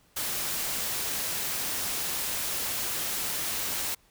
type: noise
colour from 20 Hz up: white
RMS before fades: -31 dBFS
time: 0.16-3.95 s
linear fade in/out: 10 ms
effects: pink hiss -63 dBFS RMS until 4.1 s